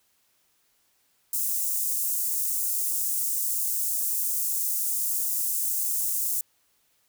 white high-pass noise, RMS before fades -27 dBFS, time 1.33-6.41 s, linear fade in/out 2 ms, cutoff 7200 Hz, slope 24 dB/octave, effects white hiss -68 dBFS RMS until 7.08 s

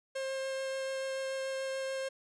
45% pulse tone with vibrato, 533 Hz, C5, 32 cents sharp, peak -34 dBFS, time 0.15-2.09 s, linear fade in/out 10 ms, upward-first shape triangle, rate 6.9 Hz, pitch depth 9 cents each way, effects resampled to 22050 Hz

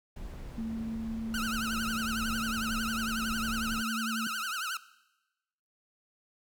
brown noise, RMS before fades -42 dBFS, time 0.16-3.82 s, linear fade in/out 5 ms
sine tone, 224.8 Hz, A3, 37 cents sharp, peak -32 dBFS, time 0.58-4.27 s, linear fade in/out 2 ms
sawtooth tone with vibrato, 1396.9 Hz, F6, in tune, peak -29 dBFS, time 1.34-4.77 s, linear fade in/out 2 ms, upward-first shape triangle, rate 11 Hz, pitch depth 210 cents each way
effects noise-tail reverb RT60 1.0 s tail -18 dB re dry

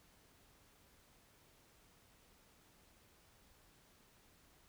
silence, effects pink hiss -68 dBFS RMS until 4.68 s

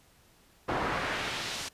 brown noise with band-pass filter sweep, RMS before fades -33 dBFS, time 0.68-1.69 s, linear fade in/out 10 ms, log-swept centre 950 to 6200 Hz, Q 0.96, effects pink hiss -62 dBFS RMS until 1.73 s + resampled to 32000 Hz

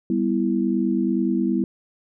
sine chord, E minor, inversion first, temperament just, 197.78 / 247.2 / 329.6 Hz, G3 / B3 / E4, +16 / +2 / 0 cents, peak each -23 dBFS, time 0.1-1.64 s, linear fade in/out 2 ms, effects none

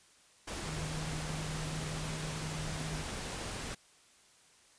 sine tone in noise, 155.56 Hz, D#3, in tune, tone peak -39 dBFS, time 0.66-3.04 s, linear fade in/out 10 ms, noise pink, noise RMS -40 dBFS, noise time 0.47-3.75 s, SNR -2 dB, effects white hiss -63 dBFS RMS until 4.78 s + resampled to 22050 Hz

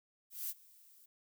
violet noise with ADSR envelope, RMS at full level -38 dBFS, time 0.3-1.06 s, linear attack 190 ms, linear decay 44 ms, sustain -24 dB, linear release 7 ms, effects none

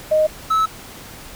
sine / triangle tone pair in turn, 620 / 1300.9 Hz, D#5 / E6, -6 / -23 cents, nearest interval octave + minor second, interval 1283 cents, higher second, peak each -12 dBFS, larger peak neither, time 0.11-0.27 / 0.5-0.66 s, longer neither, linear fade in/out 10 ms, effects pink hiss -38 dBFS RMS until 1.35 s

